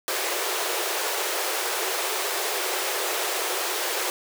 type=high-pass noise; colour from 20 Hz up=pink; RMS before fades=-27 dBFS; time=0.08-4.1 s; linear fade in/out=0 ms; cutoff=350 Hz; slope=96 dB/octave; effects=none